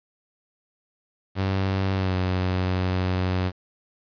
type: tone with pitch glide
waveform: sawtooth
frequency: 96.1 to 92.19 Hz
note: G2 to F#2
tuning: -34 to -6 cents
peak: -18 dBFS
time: 1.35-3.52 s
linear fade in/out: 50 ms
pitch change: -72 cents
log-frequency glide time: 1.95-2.15 s
effects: resampled to 11025 Hz + 8-bit